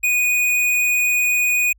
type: tone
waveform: square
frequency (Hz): 2473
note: D#7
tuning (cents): -11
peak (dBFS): -16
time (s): 0.03-1.73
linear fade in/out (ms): 10
effects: added 50 Hz sine -51 dBFS peak until 1.78 s